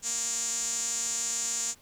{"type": "tone with band-pass filter", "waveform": "sawtooth", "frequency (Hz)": 233.1, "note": "A#3", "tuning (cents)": 0, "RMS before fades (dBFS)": -31, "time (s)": [0.02, 1.75], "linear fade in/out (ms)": 50, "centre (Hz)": 7000, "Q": 8.5, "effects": ["pink hiss -59 dBFS RMS until 1.81 s"]}